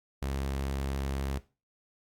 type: tone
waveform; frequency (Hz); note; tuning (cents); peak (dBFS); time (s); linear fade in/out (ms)
sawtooth; 68.1; C#2; -30; -27; 0.22-1.38; 0
effects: noise-tail reverb RT60 0.3 s tail -18 dB re dry + AAC 64 kbps